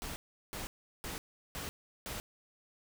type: noise bursts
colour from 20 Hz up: pink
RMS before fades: -41 dBFS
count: 5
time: 0.02-2.2 s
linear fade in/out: 0 ms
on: 140 ms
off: 370 ms
effects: none